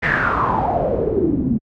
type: noise with low-pass filter sweep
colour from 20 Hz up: pink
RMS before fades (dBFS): -18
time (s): 0.02-1.59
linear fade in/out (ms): 20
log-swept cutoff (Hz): 2000 to 210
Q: 6.9
effects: high-pass 60 Hz 12 dB/octave